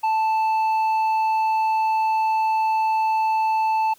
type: tone with tanh clipping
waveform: sine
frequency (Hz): 880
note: A5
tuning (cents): 0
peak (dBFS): -19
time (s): 0.03-3.94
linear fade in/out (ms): 10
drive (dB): 6
effects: white hiss -55 dBFS RMS until 3.98 s